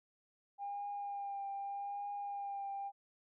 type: tone with vibrato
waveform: sine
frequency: 803 Hz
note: G5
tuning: 41 cents sharp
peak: -38 dBFS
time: 0.58-2.92 s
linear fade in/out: 50 ms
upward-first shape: triangle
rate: 0.82 Hz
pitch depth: 24 cents each way
effects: tanh soft clip ceiling -34 dBFS